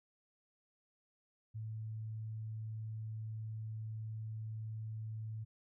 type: tone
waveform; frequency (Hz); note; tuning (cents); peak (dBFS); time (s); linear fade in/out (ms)
sine; 109.8; A2; -3; -40; 1.54-5.45; 20
effects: none